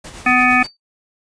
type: noise with tremolo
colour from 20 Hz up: pink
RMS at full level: -33 dBFS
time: 0.04-0.67 s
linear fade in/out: 5 ms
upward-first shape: triangle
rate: 8.7 Hz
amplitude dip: 55%
type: harmonic tone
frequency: 250.2 Hz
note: B3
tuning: 23 cents sharp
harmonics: 1 / 3 / 5 / 7 / 9 / 10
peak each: -18 / -18 / -18 / -18 / -18 / -18 dBFS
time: 0.26-0.63 s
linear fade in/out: 5 ms
type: tone with exponential decay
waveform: sine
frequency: 4597 Hz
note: D8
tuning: 38 cents flat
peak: -24 dBFS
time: 0.64-0.77 s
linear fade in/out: 5 ms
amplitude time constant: 27 ms
effects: noise-tail reverb RT60 0.1 s tail -17 dB re dry + resampled to 22050 Hz